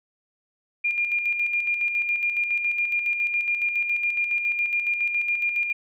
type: tone with tremolo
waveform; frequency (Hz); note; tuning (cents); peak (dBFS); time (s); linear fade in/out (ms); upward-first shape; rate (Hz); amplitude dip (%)
sine; 2409; D7; +43; -20; 0.84-5.73; 10; square; 7.2; 45
effects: none